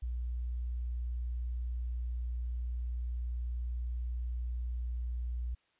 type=tone; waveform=sine; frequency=60.2 Hz; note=B1; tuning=44 cents flat; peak=-33 dBFS; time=0.02-5.55 s; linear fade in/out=10 ms; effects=white hiss -73 dBFS RMS until 5.79 s + resampled to 8000 Hz